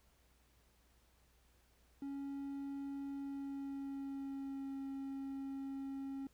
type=tone with pitch glide; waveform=triangle; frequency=277.9 to 272.2 Hz; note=C#4 to C#4; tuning=+4 to -31 cents; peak=-39 dBFS; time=2.02-6.27 s; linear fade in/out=2 ms; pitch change=-35 cents; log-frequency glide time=3.16-4.78 s; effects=added 60 Hz sine -70 dBFS peak until 6.33 s + pink hiss -73 dBFS RMS until 6.33 s